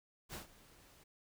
pink noise with ADSR envelope, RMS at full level -44 dBFS, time 0.29-1.04 s, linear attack 49 ms, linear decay 120 ms, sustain -19 dB, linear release 11 ms, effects none

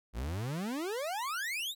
40% pulse exponential sweep, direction up, 51.91 to 3986 Hz, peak -33 dBFS, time 0.13-1.75 s, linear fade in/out 50 ms, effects none

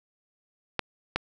clicks, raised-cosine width 0.3 ms, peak -9 dBFS, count 2, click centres 0.793 / 1.16 s, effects none

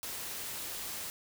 white noise, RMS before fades -40 dBFS, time 0.03-1.1 s, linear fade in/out 0 ms, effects none

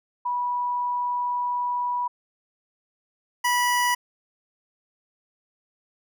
sine / 25% pulse tone pair in turn, 978 / 978 Hz, B5 / B5, -17 / -17 cents, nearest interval unison, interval 0 cents, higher neither, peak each -23 / -16 dBFS, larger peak second, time 0.25-2.08 / 3.44-3.95 s, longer first, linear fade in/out 10 ms, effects none

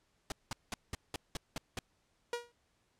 pink noise bursts, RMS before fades -38 dBFS, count 8, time 0.3-1.79 s, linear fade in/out 2 ms, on 20 ms, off 190 ms
sawtooth tone with exponential decay, 477.8 Hz, A#4, 43 cents sharp, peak -28 dBFS, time 2.33-2.52 s, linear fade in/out 2 ms, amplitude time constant 41 ms
effects pink hiss -75 dBFS RMS until 2.99 s + low-pass 9000 Hz 12 dB/octave

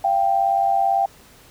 sine tone pair together, 686 / 784 Hz, F5 / G5, -31 / 0 cents, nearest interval major second, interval 231 cents, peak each -21 / -17 dBFS, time 0.04-1.06 s, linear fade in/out 5 ms, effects pink hiss -49 dBFS RMS until 1.5 s

